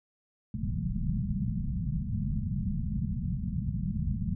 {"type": "low-pass noise", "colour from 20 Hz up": "white", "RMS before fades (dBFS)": -31, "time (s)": [0.54, 4.35], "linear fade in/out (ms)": 5, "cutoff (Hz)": 220, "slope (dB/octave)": 96, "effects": []}